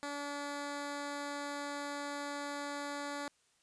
10% pulse tone, 287 Hz, D4, 40 cents flat, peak -30 dBFS, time 0.03-3.28 s, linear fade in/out 0 ms, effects white hiss -72 dBFS RMS until 3.62 s + resampled to 22050 Hz

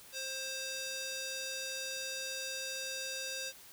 square tone with band-pass filter, 529 Hz, C5, 19 cents sharp, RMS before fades -40 dBFS, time 0.12-3.53 s, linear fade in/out 50 ms, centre 5300 Hz, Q 1.2, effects white hiss -55 dBFS RMS until 3.72 s

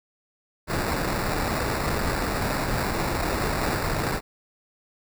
pink noise with sample-and-hold, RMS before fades -26 dBFS, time 0.67-4.21 s, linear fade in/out 50 ms, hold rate 3150 Hz, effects none

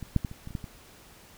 clicks, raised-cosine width 5 ms, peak -24 / -10 / -18 / -28 / -26 / -30 / -19 / -26 dBFS, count 8, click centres 0.027 / 0.163 / 0.248 / 0.314 / 0.474 / 0.507 / 0.552 / 0.642 s, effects pink hiss -53 dBFS RMS until 1.37 s

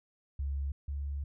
sine tone pair in turn, 69.6 / 70.73 Hz, C#2 / C#2, +8 / +35 cents, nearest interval unison, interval 27 cents, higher second, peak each -31 / -33 dBFS, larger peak first, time 0.39-0.72 / 0.88-1.24 s, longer second, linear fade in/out 5 ms, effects none

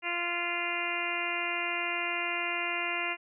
harmonic tone, 346.7 Hz, F4, 13 cents flat, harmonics 1 / 2 / 3 / 4 / 5 / 6 / 7 / 8, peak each -41 / -39 / -39 / -40 / -41 / -35 / -36 / -36 dBFS, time 0.02-3.17 s, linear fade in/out 50 ms, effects none

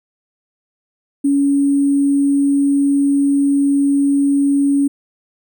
sine tone with sample-and-hold, 280.6 Hz, C#4, 21 cents sharp, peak -11 dBFS, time 1.24-4.88 s, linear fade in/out 10 ms, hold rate 8820 Hz, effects none

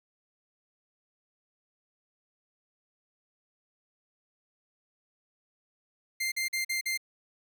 sawtooth tone bursts, 2097 Hz, C7, 3 cents sharp, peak -25 dBFS, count 5, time 6.2-6.976 s, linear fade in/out 10 ms, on 120 ms, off 44 ms, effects none

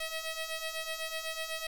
10% pulse ring-modulated tone, 643 Hz, E5, 43 cents flat, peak -24 dBFS, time 0-1.67 s, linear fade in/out 5 ms, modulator 1290 Hz, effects none

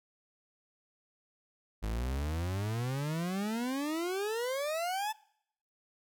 40% pulse exponential sweep, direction up, 51.2 to 886 Hz, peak -31 dBFS, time 1.82-5.13 s, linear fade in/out 20 ms, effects noise-tail reverb RT60 0.7 s tail -23 dB re dry

